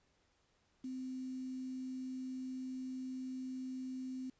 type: tone with quantisation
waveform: sine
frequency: 258.3 Hz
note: C4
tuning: 22 cents flat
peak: -40 dBFS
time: 0.84-4.3 s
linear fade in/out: 5 ms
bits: 10
effects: pink hiss -75 dBFS RMS until 4.39 s + resampled to 16000 Hz